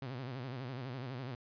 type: tone with vibrato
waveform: sawtooth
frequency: 128.1 Hz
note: C3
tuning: 36 cents flat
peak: -36 dBFS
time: 0.02-1.35 s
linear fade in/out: 2 ms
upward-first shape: sine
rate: 12 Hz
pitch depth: 130 cents each way
effects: resampled to 11025 Hz